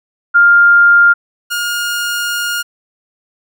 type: tone pair in turn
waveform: sine / sawtooth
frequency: 1402 / 1420.8 Hz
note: F6 / F6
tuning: +6 / +29 cents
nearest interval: unison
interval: 23 cents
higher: second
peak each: -4 / -12 dBFS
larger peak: first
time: 0.34-1.14 / 1.5-2.63 s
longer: second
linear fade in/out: 20 ms
effects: none